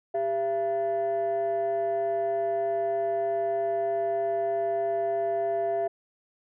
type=tone pair together; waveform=sine; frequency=397.3 / 675.8 Hz; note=G4 / E5; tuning=+23 / +43 cents; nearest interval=major sixth; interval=920 cents; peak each=-28 / -24 dBFS; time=0.14-5.88 s; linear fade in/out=10 ms; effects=tanh soft clip ceiling -21 dBFS